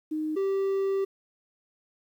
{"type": "tone pair in turn", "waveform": ["sine", "triangle"], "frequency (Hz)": [309.5, 389.9], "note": ["D#4", "G4"], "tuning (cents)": [-9, -9], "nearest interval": "major third", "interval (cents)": 400, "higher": "second", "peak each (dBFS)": [-27, -22], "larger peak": "second", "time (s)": [[0.11, 0.36], [0.36, 1.05]], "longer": "second", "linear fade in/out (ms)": 10, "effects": ["10-bit"]}